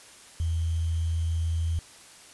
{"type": "tone with sample-and-hold", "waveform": "sine", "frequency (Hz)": 82.41, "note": "E2", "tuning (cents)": 0, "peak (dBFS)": -24, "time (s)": [0.4, 1.79], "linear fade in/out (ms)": 0, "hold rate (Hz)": 3150, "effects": ["white hiss -50 dBFS RMS until 2.33 s", "resampled to 24000 Hz"]}